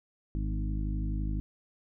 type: harmonic tone with a mistuned harmonic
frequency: 51.91 Hz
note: G#1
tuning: in tune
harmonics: 1 / 2 / 3 / 4 / 5 / 6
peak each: -30 / -38 / -39 / -42 / -43 / -43 dBFS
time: 0.35-1.4 s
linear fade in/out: 0 ms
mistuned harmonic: 4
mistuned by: +18 cents
effects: none